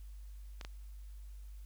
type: clicks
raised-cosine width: 0.2 ms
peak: -27 dBFS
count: 2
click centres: 0.612 / 0.649 s
effects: added 50 Hz sine -46 dBFS peak until 1.65 s + white hiss -69 dBFS RMS until 1.65 s